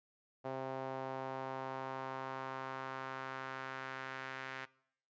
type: tone with band-pass filter sweep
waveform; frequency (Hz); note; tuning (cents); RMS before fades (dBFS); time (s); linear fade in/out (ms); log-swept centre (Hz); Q
sawtooth; 132.4; C3; +21; -43; 0.44-4.66; 20; 670 to 1800; 1.7
effects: noise-tail reverb RT60 0.7 s tail -22 dB re dry + resampled to 16000 Hz